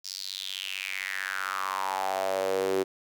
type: tone with high-pass filter sweep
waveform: sawtooth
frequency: 95.6 Hz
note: G2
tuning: 43 cents flat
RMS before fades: -31 dBFS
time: 0.04-2.84 s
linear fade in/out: 20 ms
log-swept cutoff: 5200 to 370 Hz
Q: 5.3
effects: none